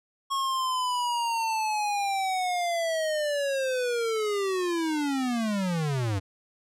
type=linear sweep; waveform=square; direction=down; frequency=1097 to 92.5 Hz; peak=-26 dBFS; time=0.3-6.2 s; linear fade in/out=20 ms; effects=low-pass 10000 Hz 12 dB/octave